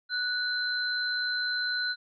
sine tone pair together, 1480 / 4081 Hz, F#6 / C8, 0 / -44 cents, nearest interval octave + tritone, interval 1756 cents, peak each -29 / -31 dBFS, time 0.09-1.96 s, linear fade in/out 50 ms, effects none

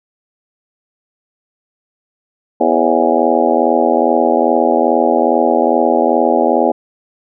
harmonic tone with a mistuned harmonic, 82.41 Hz, E2, in tune, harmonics 3 / 4 / 5 / 6 / 7 / 8 / 9 / 10, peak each -18 / -18 / -18 / -18 / -18 / -18 / -18 / -18 dBFS, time 2.6-6.72 s, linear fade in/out 10 ms, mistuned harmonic 6, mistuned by +87 cents, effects none

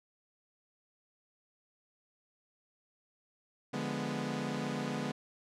sawtooth chord, D diminished seventh, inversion none, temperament equal, 146.83 / 174.61 / 207.7 / 246.9 Hz, D3 / F3 / Ab3 / Cb4, 0 / 0 / 0 / 0 cents, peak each -36 / -39 / -35 / -34 dBFS, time 3.73-5.12 s, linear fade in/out 10 ms, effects low-pass 7000 Hz 12 dB/octave

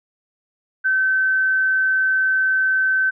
sine tone, 1536 Hz, G6, 36 cents flat, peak -15 dBFS, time 0.84-3.11 s, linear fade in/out 20 ms, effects none

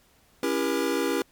square chord, C# diminished seventh, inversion none, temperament just, 277.2 / 332.6 / 399.1 / 479 Hz, C#4 / E4 / G4 / Bb4, 0 / +16 / +31 / +47 cents, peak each -30 dBFS, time 0.43-1.22 s, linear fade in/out 2 ms, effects pink hiss -61 dBFS RMS until 1.31 s + MP3 96 kbps

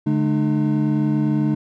triangle tone cluster, 145.1 / 212.8 / 303.1 Hz, D3 / G#3 / D#4, -21 / +42 / -45 cents, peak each -19 dBFS, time 0.06-1.55 s, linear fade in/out 10 ms, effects none

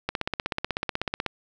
click train, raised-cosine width 0.3 ms, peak -10 dBFS, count 20, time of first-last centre 0.09-1.263 s, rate 16.2 Hz, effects none

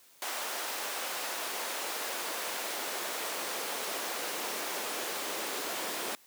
pink noise with high-pass filter sweep, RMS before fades -36 dBFS, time 0.22-6.15 s, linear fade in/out 0 ms, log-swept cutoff 640 to 350 Hz, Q 0.91, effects white hiss -60 dBFS RMS until 6.26 s + high-pass 200 Hz 12 dB/octave

